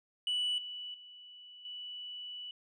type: tone with level steps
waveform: sine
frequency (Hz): 2960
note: F#7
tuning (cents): 0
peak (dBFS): -28 / -40 / -50 / -41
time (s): 0.27-2.51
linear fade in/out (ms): 2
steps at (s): 0.58 / 0.94 / 1.65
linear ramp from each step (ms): 2
effects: tanh soft clip ceiling -28 dBFS